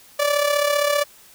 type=tone with amplitude modulation; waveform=sawtooth; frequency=581 Hz; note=D5; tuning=19 cents flat; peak=-11 dBFS; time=0.19-1.04 s; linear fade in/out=10 ms; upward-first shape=sine; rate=35.3 Hz; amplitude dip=60%; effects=white hiss -49 dBFS RMS until 1.34 s